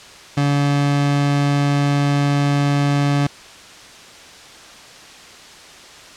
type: tone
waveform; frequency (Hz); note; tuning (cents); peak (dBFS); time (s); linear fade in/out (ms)
30% pulse; 142.8; D3; -48; -12; 0.37-3.27; 5
effects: white hiss -40 dBFS RMS until 6.16 s + low-pass 6000 Hz 12 dB/octave